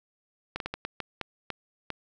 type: slowing click train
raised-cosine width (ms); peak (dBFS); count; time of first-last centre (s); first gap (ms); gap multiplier
0.3; -16; 9; 0.56-1.903; 42; 1.38
effects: none